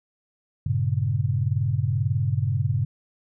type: chord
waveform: sine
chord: G diminished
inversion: none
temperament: equal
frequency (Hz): 98 / 116.54 / 138.59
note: G2 / Bb2 / Db3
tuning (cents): 0 / 0 / 0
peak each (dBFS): -25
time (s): 0.66-2.85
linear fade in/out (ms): 5
effects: none